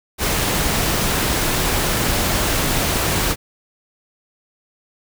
pink noise, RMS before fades -19 dBFS, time 0.18-3.36 s, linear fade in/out 50 ms, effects none

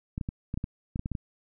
clicks, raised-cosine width 5 ms, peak -19 dBFS, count 11, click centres 0.179 / 0.212 / 0.289 / 0.541 / 0.575 / 0.641 / 0.959 / 0.994 / 1.059 / 1.117 / 1.152 s, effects none

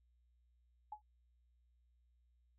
sine tone with exponential decay, 846 Hz, G#5, 32 cents sharp, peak -40 dBFS, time 0.92-1.02 s, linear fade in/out 5 ms, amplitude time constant 20 ms, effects added 60 Hz sine -70 dBFS peak until 2.58 s

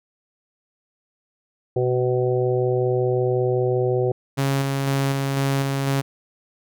harmonic tone, 125.4 Hz, B2, 27 cents sharp, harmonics 1 / 3 / 4 / 5 / 6, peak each -23 / -21 / -24 / -33 / -32 dBFS, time 1.76-4.12 s, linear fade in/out 5 ms
sawtooth tone with tremolo, 137.3 Hz, C#3, 16 cents flat, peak -15 dBFS, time 4.37-6.02 s, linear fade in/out 20 ms, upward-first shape square, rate 2 Hz, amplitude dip 25%
effects none

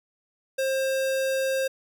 square tone, 532 Hz, C5, 29 cents sharp, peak -24 dBFS, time 0.58-1.68 s, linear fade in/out 10 ms, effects none

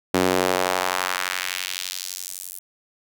sawtooth tone with high-pass filter sweep, 91.8 Hz, F#2, 13 cents flat, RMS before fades -25 dBFS, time 0.14-2.59 s, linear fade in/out 5 ms, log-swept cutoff 280 to 11000 Hz, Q 1.2, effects none

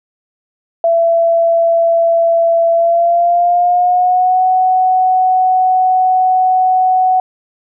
sine tone with pitch glide, 670 to 743.4 Hz, E5 to F#5, +28 to +8 cents, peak -8 dBFS, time 0.84-7.2 s, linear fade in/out 2 ms, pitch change +180 cents, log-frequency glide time 2.72-4.43 s, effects none

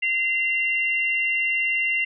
sine tone pair together, 2067 / 2761 Hz, C7 / F7, -22 / -20 cents, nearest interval perfect fourth, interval 502 cents, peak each -23 dBFS, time 0.02-2.05 s, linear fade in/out 10 ms, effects none

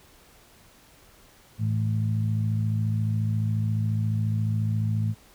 harmonic tone, 54.3 Hz, A1, 22 cents flat, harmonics 2 / 3 / 4, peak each -23 / -32 / -33 dBFS, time 1.58-5.15 s, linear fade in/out 50 ms, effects pink hiss -55 dBFS RMS until 5.34 s

